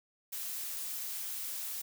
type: noise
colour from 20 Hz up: blue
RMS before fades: -39 dBFS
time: 0.32-1.82 s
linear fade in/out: 10 ms
effects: none